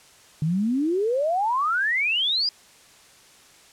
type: exponential sweep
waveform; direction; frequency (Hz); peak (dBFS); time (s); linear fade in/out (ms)
sine; up; 148.6 to 5020; -20; 0.42-2.49; 2
effects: white hiss -52 dBFS RMS until 3.72 s + low-pass 9000 Hz 12 dB/octave